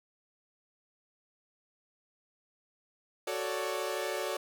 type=chord; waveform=sawtooth; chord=D major seventh; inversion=first; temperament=equal; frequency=370 / 440 / 554.4 / 587.3 Hz; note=F#4 / A4 / C#5 / D5; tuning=0 / 0 / 0 / 0 cents; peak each=-34 dBFS; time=3.27-4.37 s; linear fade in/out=5 ms; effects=none